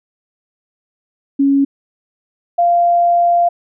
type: tone pair in turn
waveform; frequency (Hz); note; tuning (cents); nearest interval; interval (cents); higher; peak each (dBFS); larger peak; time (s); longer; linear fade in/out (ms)
sine; 277.2 / 693.5; C#4 / F5; 0 / -12; octave + major third; 1588; second; -9; neither; 1.39-1.65 / 2.58-3.49; second; 10
effects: none

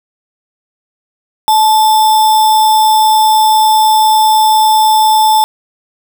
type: tone with sample-and-hold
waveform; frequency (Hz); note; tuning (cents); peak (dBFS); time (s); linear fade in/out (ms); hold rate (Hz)
sine; 868; A5; -24; -5; 1.48-5.44; 0; 4410
effects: none

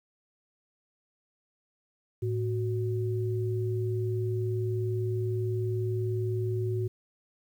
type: tone pair together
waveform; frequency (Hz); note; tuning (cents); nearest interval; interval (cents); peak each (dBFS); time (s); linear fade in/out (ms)
sine; 109.83 / 370; A2 / F#4; -3 / 0; octave + major sixth; 2103; -28 / -32; 2.22-6.88; 10
effects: 10-bit

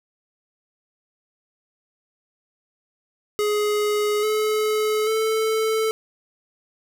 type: tone with pitch steps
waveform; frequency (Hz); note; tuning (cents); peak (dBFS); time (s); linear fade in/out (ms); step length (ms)
square; 418.4 / 429.2 / 440.2; G#4 / A4 / A4; +13 / -43 / +1; -20; 3.39-5.91; 0; 840
effects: none

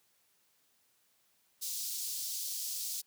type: high-pass noise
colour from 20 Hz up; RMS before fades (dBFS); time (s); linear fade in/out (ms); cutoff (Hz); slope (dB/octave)
pink; -38; 1.61-3.02; 20; 4500; 24
effects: white hiss -72 dBFS RMS until 3.06 s + high-pass 80 Hz 12 dB/octave

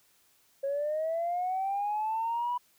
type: linear sweep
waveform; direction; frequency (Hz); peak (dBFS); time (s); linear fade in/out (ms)
sine; up; 544 to 987; -27; 0.63-2.58; 10
effects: tanh soft clip ceiling -24 dBFS + white hiss -66 dBFS RMS until 2.78 s

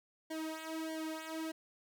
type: tone with flanger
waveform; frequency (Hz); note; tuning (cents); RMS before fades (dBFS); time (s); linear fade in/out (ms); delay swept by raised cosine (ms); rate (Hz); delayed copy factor
sawtooth; 318.5; D#4; +41; -41; 0.3-1.52; 10; 0.77 to 2.97; 1.6; -1
effects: none

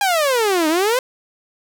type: exponential two-way sweep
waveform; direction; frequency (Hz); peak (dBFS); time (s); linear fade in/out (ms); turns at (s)
sawtooth; down then up; 826 to 302 to 528; -11; 0.01-0.99; 2; 0.68
effects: none

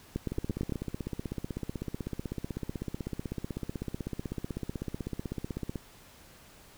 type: two click trains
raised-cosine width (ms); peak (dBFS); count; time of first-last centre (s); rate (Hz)
3; -18 / -21; 6 / 88; 0.16-0.722 / 0.32-5.758; 8.89 / 16
effects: pink hiss -55 dBFS RMS until 6.77 s

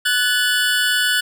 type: tone pair together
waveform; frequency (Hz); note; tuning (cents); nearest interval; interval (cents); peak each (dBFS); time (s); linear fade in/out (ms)
25% pulse; 1483.6 / 1723; F#6 / A6; +4 / -37; minor third; 259; -13 / -18; 0.05-1.21; 10
effects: none

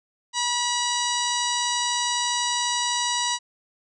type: harmonic tone with a mistuned harmonic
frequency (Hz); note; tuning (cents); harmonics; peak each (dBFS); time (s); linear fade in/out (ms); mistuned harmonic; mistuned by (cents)
969; B5; -33; 1 / 2 / 3 / 4 / 5 / 6 / 7 / 8 / 9; -27 / -32 / -31 / -29 / -33 / -31 / -37 / -33 / -39; 0.33-3.39; 50; 5; -33
effects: none

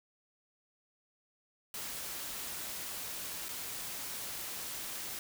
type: noise with dropouts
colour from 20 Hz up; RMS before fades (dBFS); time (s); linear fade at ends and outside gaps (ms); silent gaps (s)
white; -41; 1.74-5.19; 2; 3.485-3.489
effects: none

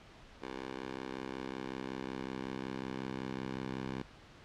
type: tone with high-pass filter sweep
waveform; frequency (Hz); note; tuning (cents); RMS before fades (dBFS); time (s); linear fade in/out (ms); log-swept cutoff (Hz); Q
10% pulse; 65.41; C2; 0; -41; 0.42-4.02; 5; 360 to 150; 0.94
effects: pink hiss -56 dBFS RMS until 4.44 s + low-pass 4000 Hz 12 dB/octave

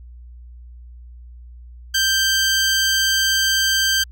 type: tone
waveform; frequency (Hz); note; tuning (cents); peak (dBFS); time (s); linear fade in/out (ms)
15% pulse; 1568; G6; 0; -9; 1.94-4.04; 10
effects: added 60 Hz sine -37 dBFS peak until 4.11 s + AAC 64 kbps

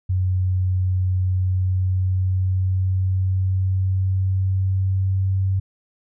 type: tone with pitch glide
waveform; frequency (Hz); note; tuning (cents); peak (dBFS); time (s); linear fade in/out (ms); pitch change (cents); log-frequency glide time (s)
sine; 92.5 to 95.6; F#2 to G2; 0 to -43; -17; 0.09-5.6; 10; +57; 1.23-5.36
effects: none

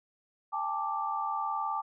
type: chord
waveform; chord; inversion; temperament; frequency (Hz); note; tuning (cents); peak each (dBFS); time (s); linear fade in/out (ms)
sine; G suspended second; none; equal with one note detuned; 800.5 / 880 / 1174.7; G5 / A5 / D6; +36 / 0 / 0; -36 / -34 / -33; 0.52-1.82; 20
effects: none

